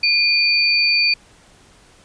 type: tone pair together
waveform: sine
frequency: 2424 / 4576 Hz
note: D#7 / D8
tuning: -46 / -46 cents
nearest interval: major seventh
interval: 1100 cents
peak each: -16 dBFS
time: 0.03-1.14 s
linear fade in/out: 5 ms
effects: pink hiss -50 dBFS RMS until 2.04 s + resampled to 22050 Hz